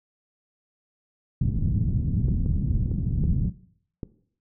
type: low-pass noise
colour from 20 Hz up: white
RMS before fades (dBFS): -24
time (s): 1.41-3.5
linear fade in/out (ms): 5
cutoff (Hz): 170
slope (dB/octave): 24
type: clicks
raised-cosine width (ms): 3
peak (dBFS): -19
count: 5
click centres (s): 2.284 / 2.461 / 2.915 / 3.239 / 4.032
effects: noise-tail reverb RT60 0.6 s tail -17 dB re dry